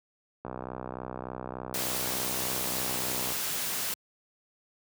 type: click train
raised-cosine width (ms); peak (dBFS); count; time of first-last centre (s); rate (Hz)
1; -22; 183; 0.45-3.321; 63.4
type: noise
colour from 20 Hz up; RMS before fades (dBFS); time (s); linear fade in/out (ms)
white; -32; 1.74-3.94; 2
effects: high-pass 80 Hz 12 dB/octave